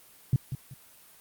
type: tone with echo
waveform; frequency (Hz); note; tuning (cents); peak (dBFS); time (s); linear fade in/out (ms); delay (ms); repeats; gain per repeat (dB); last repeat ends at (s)
sine; 130.81; C3; 0; -18; 0.33-0.36; 2; 190; 2; -11; 0.74
effects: white hiss -55 dBFS RMS until 1.2 s + Opus 32 kbps